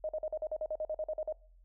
sine tone bursts, 621 Hz, D#5, 3 cents flat, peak -32 dBFS, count 14, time 0.04-1.325 s, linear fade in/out 2 ms, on 50 ms, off 45 ms, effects noise-tail reverb RT60 0.5 s tail -23 dB re dry + added 43 Hz sine -57 dBFS peak until 1.64 s

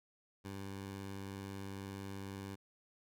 15% pulse tone with vibrato, 98 Hz, G2, in tune, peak -37 dBFS, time 0.44-2.56 s, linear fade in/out 20 ms, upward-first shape sine, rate 18 Hz, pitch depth 22 cents each way, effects none

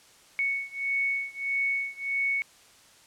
sine beating tone pair, 2217 / 2218.6 Hz, C#7 / C#7, 0 / +1 cents, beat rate 1.6 Hz, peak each -29 / -30 dBFS, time 0.39-2.42 s, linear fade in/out 0 ms, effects white hiss -56 dBFS RMS until 3.06 s + low-pass 9000 Hz 12 dB/octave

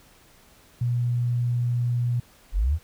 sine tone, 121.1 Hz, B2, 34 cents flat, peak -21 dBFS, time 0.81-2.2 s, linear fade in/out 5 ms
sine linear sweep, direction up, 38.01 to 86.2 Hz, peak -19 dBFS, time 2.52-2.79 s, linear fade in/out 50 ms
effects pink hiss -55 dBFS RMS until 2.83 s

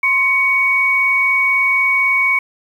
sine tone pair together, 1054.5 / 2239 Hz, C6 / C#7, +13 / +17 cents, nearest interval octave + minor second, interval 1304 cents, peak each -21 / -12 dBFS, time 0.03-2.39 s, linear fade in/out 5 ms, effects 7-bit

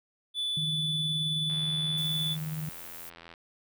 triangle tone, 3474 Hz, A7, 23 cents flat, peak -27 dBFS, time 0.34-2.37 s, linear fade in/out 50 ms
sine tone with tremolo, 155.56 Hz, D#3, in tune, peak -30 dBFS, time 0.57-2.69 s, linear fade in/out 2 ms, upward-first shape triangle, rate 19 Hz, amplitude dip 45%
click train, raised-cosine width 0.3 ms, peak -31 dBFS, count 156, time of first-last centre 1.5-3.339 s, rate 84.3 Hz
violet noise, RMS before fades -44 dBFS, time 1.97-3.1 s, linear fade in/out 10 ms
effects none

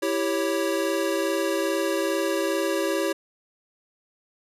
square chord, C# diminished, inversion first, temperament equal, 329.6 / 392 / 554.4 Hz, E4 / G4 / C#5, 0 / 0 / 0 cents, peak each -28 dBFS, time 0.02-3.13 s, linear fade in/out 10 ms, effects resampled to 32000 Hz

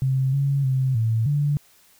sine tone with pitch steps, 132.5 / 139.3 / 131.4 / 112.6 / 145.4 Hz, C3 / C#3 / C3 / A2 / D3, +22 / +9 / +8 / +40 / -17 cents, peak -18 dBFS, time 0.02-1.57 s, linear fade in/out 0 ms, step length 310 ms, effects white hiss -56 dBFS RMS until 1.99 s

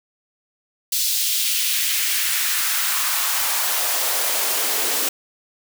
white noise with high-pass filter sweep, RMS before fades -21 dBFS, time 0.92-5.09 s, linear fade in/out 5 ms, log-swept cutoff 4200 to 320 Hz, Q 1.5, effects none

